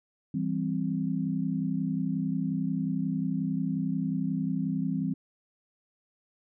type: chord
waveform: sine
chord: C major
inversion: first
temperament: equal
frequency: 164.81 / 196 / 261.6 Hz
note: E3 / G3 / C4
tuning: 0 / 0 / 0 cents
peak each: -31 dBFS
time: 0.34-5.14 s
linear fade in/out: 5 ms
effects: none